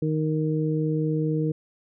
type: harmonic tone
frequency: 155.56 Hz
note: D#3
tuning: in tune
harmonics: 1 / 2 / 3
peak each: -24 / -27 / -29 dBFS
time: 0.02-1.52 s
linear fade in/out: 5 ms
effects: none